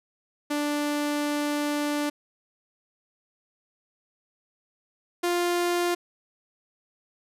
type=tone pair in turn; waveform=sawtooth; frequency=293.7 / 349.9 Hz; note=D4 / F4; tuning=0 / +3 cents; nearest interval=minor third; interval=303 cents; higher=second; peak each=-21 / -19 dBFS; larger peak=second; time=0.5-2.1 / 5.23-5.95 s; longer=first; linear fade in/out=10 ms; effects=resampled to 32000 Hz